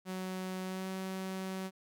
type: tone with pitch glide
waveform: sawtooth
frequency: 186.3 to 189.12 Hz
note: F#3 to F#3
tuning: +12 to +38 cents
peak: -33 dBFS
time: 0.05-1.71 s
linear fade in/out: 50 ms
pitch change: +26 cents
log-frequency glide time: 0.64-0.88 s
effects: none